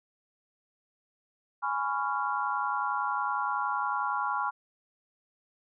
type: chord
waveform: sine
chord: C# dominant seventh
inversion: second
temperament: just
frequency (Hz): 831.5 / 997.9 / 1108.7 / 1385.9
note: G#5 / B5 / C#6 / E#6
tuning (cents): +2 / +18 / 0 / -14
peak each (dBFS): -33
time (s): 1.62-4.51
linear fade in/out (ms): 20
effects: none